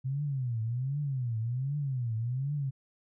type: tone with vibrato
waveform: sine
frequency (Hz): 127.7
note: C3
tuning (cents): -42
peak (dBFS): -29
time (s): 0.04-2.71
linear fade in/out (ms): 20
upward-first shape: triangle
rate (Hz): 1.3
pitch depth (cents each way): 270
effects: none

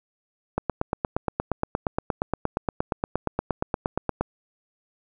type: click train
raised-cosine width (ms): 1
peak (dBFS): -9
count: 32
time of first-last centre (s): 0.58-4.21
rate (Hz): 8.54
effects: none

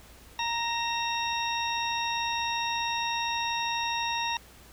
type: harmonic tone with a mistuned harmonic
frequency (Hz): 932.3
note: A#5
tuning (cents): 0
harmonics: 1 / 2 / 3 / 4 / 6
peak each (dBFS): -30 / -37 / -35 / -34 / -38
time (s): 0.39-4.37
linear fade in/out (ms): 2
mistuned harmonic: 3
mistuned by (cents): -50
effects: added 60 Hz sine -55 dBFS peak until 4.72 s + pink hiss -53 dBFS RMS until 4.72 s

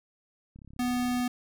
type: click train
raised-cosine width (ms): 5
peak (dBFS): -37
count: 23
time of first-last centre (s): 0.56-1.201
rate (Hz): 34.3
type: tone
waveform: square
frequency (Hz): 246.9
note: B3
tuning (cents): 0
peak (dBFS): -27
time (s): 0.79-1.28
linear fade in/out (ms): 5
effects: none

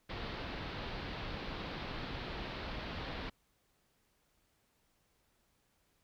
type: low-pass noise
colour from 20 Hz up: pink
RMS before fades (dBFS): -42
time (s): 0.09-3.3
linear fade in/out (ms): 10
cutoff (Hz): 4500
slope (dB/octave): 48
effects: pink hiss -75 dBFS RMS until 6.03 s

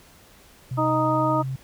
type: tone with pitch glide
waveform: sine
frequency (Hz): 127.3 to 132.48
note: C3 to C3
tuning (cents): -47 to +22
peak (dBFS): -26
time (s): 0.71-1.56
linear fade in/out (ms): 5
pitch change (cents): +69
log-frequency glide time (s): 1.06-1.44
type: harmonic tone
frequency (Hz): 311.1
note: D#4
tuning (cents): 0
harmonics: 1 / 2 / 3 / 4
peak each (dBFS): -25 / -25 / -25 / -25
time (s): 0.77-1.43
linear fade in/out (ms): 20
effects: pink hiss -52 dBFS RMS until 1.63 s

